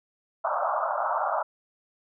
pink band-pass noise, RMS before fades -27 dBFS, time 0.44-1.43 s, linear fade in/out 10 ms, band 580 to 1400 Hz, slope 96 dB/octave, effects none

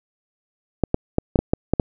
clicks, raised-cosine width 2 ms, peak -3 dBFS, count 8, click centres 0.837 / 0.944 / 1.184 / 1.358 / 1.39 / 1.535 / 1.736 / 1.798 s, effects none

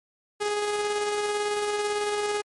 sawtooth tone with tremolo, 415.3 Hz, G#4, in tune, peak -20 dBFS, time 0.4-2.42 s, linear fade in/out 20 ms, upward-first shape square, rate 18 Hz, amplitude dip 25%, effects MP3 48 kbps

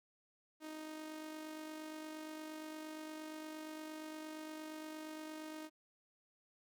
sawtooth tone with amplitude modulation, 311.1 Hz, D#4, in tune, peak -40 dBFS, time 0.6-5.7 s, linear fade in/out 50 ms, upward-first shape sine, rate 48.6 Hz, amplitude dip 40%, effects none

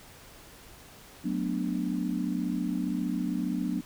sine chord, B minor seventh, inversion second, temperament equal, 185 / 220 / 246.9 / 293.7 Hz, F#3 / A3 / B3 / D4, 0 / 0 / 0 / 0 cents, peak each -32 / -36 / -32 / -33 dBFS, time 1.24-3.81 s, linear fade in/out 10 ms, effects pink hiss -51 dBFS RMS until 3.85 s

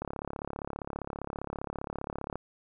click train, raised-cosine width 1 ms, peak -21 dBFS, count 83, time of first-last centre 0.02-2.356 s, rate 35.1 Hz, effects none

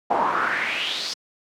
brown noise with band-pass filter sweep, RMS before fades -24 dBFS, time 0.1-1.14 s, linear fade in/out 10 ms, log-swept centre 760 to 5200 Hz, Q 4.5, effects high-pass 200 Hz 12 dB/octave

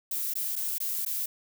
violet noise with dropouts, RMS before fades -31 dBFS, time 0.11-1.26 s, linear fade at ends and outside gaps 5 ms, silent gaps 0.338-0.354 / 0.556-0.562 / 0.783-0.802 / 1.051-1.061 s, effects none

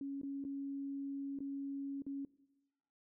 sine tone with dropouts, 277.2 Hz, C#4, in tune, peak -39 dBFS, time 0.01-2.25 s, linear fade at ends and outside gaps 2 ms, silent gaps 0.215-0.232 / 0.441-0.449 / 1.389-1.404 / 2.021-2.065 s, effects noise-tail reverb RT60 1.0 s tail -20 dB re dry

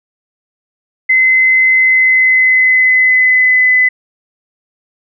sine tone with pitch glide, 2050 to 2012 Hz, C7 to B6, -36 to +32 cents, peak -6 dBFS, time 1.09-3.89 s, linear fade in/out 10 ms, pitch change -32 cents, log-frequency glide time 1.72-3.72 s, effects none

